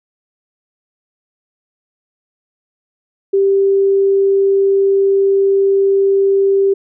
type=tone; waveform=sine; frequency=392.5 Hz; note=G4; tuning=2 cents sharp; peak=-9 dBFS; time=3.33-6.74 s; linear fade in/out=10 ms; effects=none